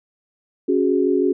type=chord; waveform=sine; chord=C# suspended fourth; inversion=none; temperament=just; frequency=277.2 / 369.6 / 415.8 Hz; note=C#4 / F#4 / G#4; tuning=0 / -2 / +2 cents; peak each=-20 / -18 / -21 dBFS; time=0.68-1.33 s; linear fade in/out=10 ms; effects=none